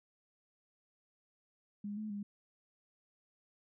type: tone with pitch steps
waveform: sine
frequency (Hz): 205.1 / 214.7 / 203.5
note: G#3 / A3 / G#3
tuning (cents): -21 / -42 / -35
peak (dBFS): -38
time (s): 1.84-2.23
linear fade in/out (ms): 5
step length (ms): 130
effects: none